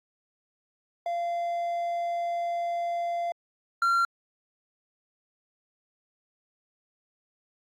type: tone pair in turn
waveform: triangle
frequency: 689 / 1374.3 Hz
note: F5 / F6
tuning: -24 / -28 cents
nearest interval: octave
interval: 1196 cents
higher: second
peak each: -25 / -19 dBFS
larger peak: second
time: 1.06-3.32 / 3.82-4.05 s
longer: first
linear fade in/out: 2 ms
effects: AAC 64 kbps